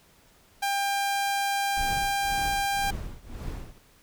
sawtooth tone, 797 Hz, G5, 28 cents sharp, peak -21 dBFS, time 0.62-2.91 s, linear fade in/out 10 ms
brown noise with tremolo, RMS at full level -32 dBFS, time 1.77-3.78 s, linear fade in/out 0 ms, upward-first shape triangle, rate 1.9 Hz, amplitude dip 95%
effects pink hiss -59 dBFS RMS until 4.02 s

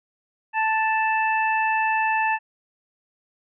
harmonic tone, 880 Hz, A5, in tune, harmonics 1 / 2 / 3, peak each -21 / -25 / -27 dBFS, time 0.53-2.39 s, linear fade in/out 50 ms, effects none

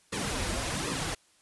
pink noise with flanger, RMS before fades -32 dBFS, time 0.12-1.15 s, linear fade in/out 10 ms, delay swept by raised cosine 1.3 to 7.2 ms, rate 1.3 Hz, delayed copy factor -1, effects white hiss -64 dBFS RMS until 1.41 s + resampled to 24000 Hz

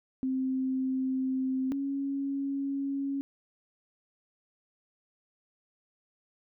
sine tone pair in turn, 261.6 / 276.4 Hz, C4 / C#4, 0 / -5 cents, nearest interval minor second, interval 95 cents, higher second, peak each -27 / -29 dBFS, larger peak first, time 0.23-1.72 / 1.72-3.21 s, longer neither, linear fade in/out 0 ms, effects none

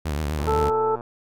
sawtooth tone with vibrato, 74.9 Hz, D2, 35 cents sharp, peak -20 dBFS, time 0.05-0.7 s, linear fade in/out 10 ms, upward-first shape triangle, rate 7.9 Hz, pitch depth 130 cents each way
click train, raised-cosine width 1 ms, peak -22 dBFS, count 74, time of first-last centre 0.39-1.009 s, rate 118 Hz
harmonic tone, 440 Hz, A4, in tune, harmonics 1 / 2 / 3, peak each -21 / -24 / -28 dBFS, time 0.47-0.96 s, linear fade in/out 10 ms
effects none

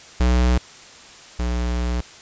square tone pair in turn, 61.5 / 60.37 Hz, B1 / B1, -7 / -39 cents, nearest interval unison, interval 32 cents, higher first, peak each -15 / -21 dBFS, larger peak first, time 0.2-0.58 / 1.39-2.01 s, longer second, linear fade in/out 5 ms, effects white hiss -43 dBFS RMS until 2.21 s + resampled to 16000 Hz

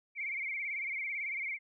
sine tone with vibrato, 2217 Hz, C#7, in tune, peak -34 dBFS, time 0.15-1.59 s, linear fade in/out 50 ms, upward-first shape sine, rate 18 Hz, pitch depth 100 cents each way, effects none

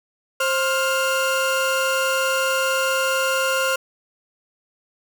30% pulse tone pair together, 529 / 1402.5 Hz, C5 / F6, +19 / +7 cents, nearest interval octave + perfect fourth, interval 1688 cents, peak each -19 dBFS, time 0.4-3.76 s, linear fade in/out 5 ms, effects none

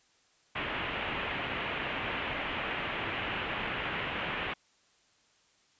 white low-pass noise, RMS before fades -35 dBFS, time 0.55-4.54 s, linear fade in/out 10 ms, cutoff 3000 Hz, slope 48 dB/octave, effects white hiss -67 dBFS RMS until 5.79 s + resampled to 16000 Hz

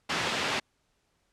white band-pass noise, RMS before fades -30 dBFS, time 0.09-0.6 s, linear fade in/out 10 ms, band 110 to 3100 Hz, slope 12 dB/octave, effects pink hiss -73 dBFS RMS until 1.32 s + low-pass 9000 Hz 12 dB/octave

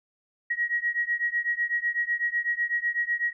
sine beating tone pair, 1896 / 1904 Hz, A#6 / A#6, +29 / +36 cents, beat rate 8 Hz, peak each -27 / -28 dBFS, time 0.5-3.33 s, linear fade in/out 10 ms, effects none

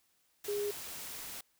sine tone in noise, 410.6 Hz, G#4, 20 cents flat, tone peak -32 dBFS, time 0.48-0.71 s, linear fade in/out 5 ms, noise white, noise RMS -44 dBFS, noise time 0.44-1.41 s, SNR +9 dB, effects white hiss -73 dBFS RMS until 1.59 s

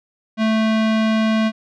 square tone with low-pass filter, 220 Hz, A3, in tune, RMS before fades -17 dBFS, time 0.37-1.52 s, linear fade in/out 50 ms, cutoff 3500 Hz, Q 1.1, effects none

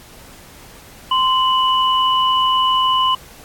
sine tone pair together, 1038.7 / 2960 Hz, C6 / F#7, -13 / 0 cents, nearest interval octave + tritone, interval 1813 cents, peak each -14 / -18 dBFS, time 1.11-3.15 s, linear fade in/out 5 ms, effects pink hiss -42 dBFS RMS until 3.44 s + AAC 64 kbps

